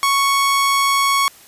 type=tone; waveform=sawtooth; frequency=1108.7 Hz; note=C#6; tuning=in tune; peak=-10 dBFS; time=0.03-1.28 s; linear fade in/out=0 ms; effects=white hiss -45 dBFS RMS until 1.47 s + resampled to 32000 Hz